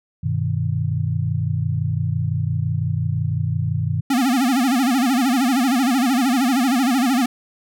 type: chord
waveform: sine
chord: G augmented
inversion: none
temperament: equal with one note detuned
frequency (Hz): 97.66 / 123.47 / 155.56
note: G2 / B2 / D#3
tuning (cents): -6 / 0 / 0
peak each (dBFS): -23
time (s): 0.23-4.01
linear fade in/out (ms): 10
type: tone with vibrato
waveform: square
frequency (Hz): 255.5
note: C4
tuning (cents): -41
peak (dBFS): -16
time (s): 4.1-7.26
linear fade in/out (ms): 5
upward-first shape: sine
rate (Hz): 13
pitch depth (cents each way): 160
effects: none